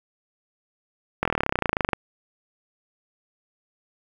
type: slowing click train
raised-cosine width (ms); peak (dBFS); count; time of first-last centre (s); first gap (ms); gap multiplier
0.5; -6; 23; 1.23-1.932; 23; 1.03
effects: 7-bit